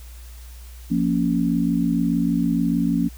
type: chord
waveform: sine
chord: Bb minor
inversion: second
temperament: just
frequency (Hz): 174.81 / 233.1 / 279.7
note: F3 / Bb3 / Db4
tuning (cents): +2 / 0 / +16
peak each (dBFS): -22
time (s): 0.9-3.09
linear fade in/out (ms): 20
effects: added 60 Hz sine -37 dBFS peak until 3.17 s + white hiss -49 dBFS RMS until 3.17 s